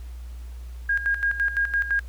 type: tone with tremolo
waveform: sine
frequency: 1625 Hz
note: G#6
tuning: 38 cents flat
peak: -19 dBFS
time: 0.89-2 s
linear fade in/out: 5 ms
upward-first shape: square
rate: 5.9 Hz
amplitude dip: 70%
effects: added 60 Hz sine -34 dBFS peak until 2.08 s + pink hiss -55 dBFS RMS until 2.08 s